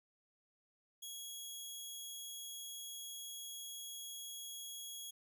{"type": "tone", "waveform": "15% pulse", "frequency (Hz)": 3322, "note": "G#7", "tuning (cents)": 0, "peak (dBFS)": -38, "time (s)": [1.02, 5.11], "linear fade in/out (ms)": 10, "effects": []}